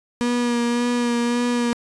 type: tone with vibrato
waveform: 35% pulse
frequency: 240 Hz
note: B3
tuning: 49 cents flat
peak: -17 dBFS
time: 0.21-1.73 s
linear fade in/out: 0 ms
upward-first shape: sine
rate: 1.8 Hz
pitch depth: 20 cents each way
effects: resampled to 22050 Hz